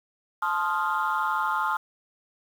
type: chord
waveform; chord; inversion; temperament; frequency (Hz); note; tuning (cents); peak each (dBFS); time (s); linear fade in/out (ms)
sine; F dominant seventh; first; equal with one note detuned; 869.4 / 1046.5 / 1244.5 / 1396.9; A5 / C6 / Eb6 / F6; -21 / 0 / 0 / 0; -28; 0.42-1.77; 5
effects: tanh soft clip ceiling -17 dBFS + 8-bit